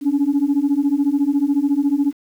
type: beating tone pair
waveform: sine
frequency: 275.8 / 289.8 Hz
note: C#4 / D4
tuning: -9 / -23 cents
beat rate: 14 Hz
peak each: -17 / -16 dBFS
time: 0.01-2.13 s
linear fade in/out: 50 ms
effects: tanh soft clip ceiling -10 dBFS + 8-bit